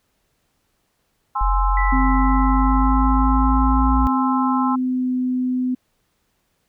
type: chord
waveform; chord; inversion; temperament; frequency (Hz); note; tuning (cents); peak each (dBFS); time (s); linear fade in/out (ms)
sine; Ab augmented; none; equal; 830.6 / 1046.5 / 1318.5; Ab5 / C6 / E6; 0 / 0 / 0; -24 / -22 / -26; 1.35-4.76; 10
type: linear sweep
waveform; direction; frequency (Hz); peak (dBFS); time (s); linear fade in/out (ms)
sine; up; 43.51 to 58.27; -16; 1.41-4.07; 0
type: tone with exponential decay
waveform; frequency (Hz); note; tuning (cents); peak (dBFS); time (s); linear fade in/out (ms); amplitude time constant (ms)
sine; 1975.5; B6; 0; -23; 1.77-4.07; 2; 500
type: tone with pitch glide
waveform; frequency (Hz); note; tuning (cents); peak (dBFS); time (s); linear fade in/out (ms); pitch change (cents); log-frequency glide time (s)
sine; 261.6 to 253.1; C4 to B3; 0 to +43; -18; 1.92-5.75; 10; -57; 3.85-5.13
effects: pink hiss -68 dBFS RMS until 6.68 s